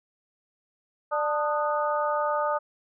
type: harmonic tone with a mistuned harmonic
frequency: 296.1 Hz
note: D4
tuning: 14 cents sharp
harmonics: 2 / 3 / 4 / 5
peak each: -27 / -29 / -28 / -37 dBFS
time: 1.11-2.59 s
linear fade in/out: 20 ms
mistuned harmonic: 4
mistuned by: +73 cents
effects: none